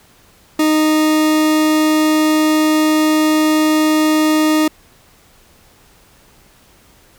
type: tone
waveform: 40% pulse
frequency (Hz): 309.5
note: D#4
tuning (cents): -9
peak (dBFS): -10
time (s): 0.59-4.68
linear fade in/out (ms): 5
effects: pink hiss -49 dBFS RMS until 7.18 s